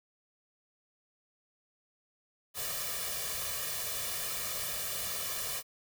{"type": "noise with comb filter", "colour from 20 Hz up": "white", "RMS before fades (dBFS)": -36, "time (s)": [2.54, 5.63], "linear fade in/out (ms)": 50, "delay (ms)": 1.7, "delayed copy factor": 0.8, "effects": []}